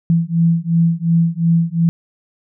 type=beating tone pair; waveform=sine; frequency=165.7 / 168.5 Hz; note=E3 / E3; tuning=+9 / +38 cents; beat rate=2.8 Hz; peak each=-15 dBFS; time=0.1-1.89 s; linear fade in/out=0 ms; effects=none